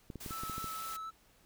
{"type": "clicks", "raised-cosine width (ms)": 3, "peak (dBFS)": -30, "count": 8, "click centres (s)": [0.102, 0.157, 0.262, 0.308, 0.435, 0.497, 0.581, 0.643]}
{"type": "noise", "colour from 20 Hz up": "white", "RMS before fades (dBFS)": -46, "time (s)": [0.2, 0.97], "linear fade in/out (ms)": 10}
{"type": "tone with vibrato", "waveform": "triangle", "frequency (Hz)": 1310, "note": "E6", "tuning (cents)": -11, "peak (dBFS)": -38, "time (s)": [0.3, 1.11], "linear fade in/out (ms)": 20, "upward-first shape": "square", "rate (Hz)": 4, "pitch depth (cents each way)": 9}
{"effects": ["pink hiss -66 dBFS RMS until 1.45 s"]}